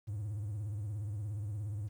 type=tone with vibrato; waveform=triangle; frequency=103.83 Hz; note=G#2; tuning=in tune; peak=-33 dBFS; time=0.07-1.89 s; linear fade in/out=20 ms; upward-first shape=triangle; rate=17 Hz; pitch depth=150 cents each way; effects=tanh soft clip ceiling -29 dBFS + 11-bit